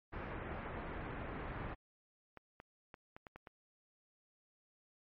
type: low-pass noise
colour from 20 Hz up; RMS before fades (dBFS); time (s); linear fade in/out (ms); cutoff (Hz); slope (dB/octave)
pink; -44; 0.12-1.75; 20; 2100; 24
type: clicks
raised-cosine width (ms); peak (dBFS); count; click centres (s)
0.5; -35; 7; 2.373 / 2.601 / 2.942 / 3.165 / 3.268 / 3.36 / 3.472
effects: MP3 32 kbps